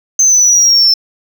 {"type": "exponential sweep", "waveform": "sine", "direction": "down", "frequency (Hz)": [6272, 5310], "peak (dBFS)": -3, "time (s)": [0.19, 0.94], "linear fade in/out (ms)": 5, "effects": ["tanh soft clip ceiling -4 dBFS"]}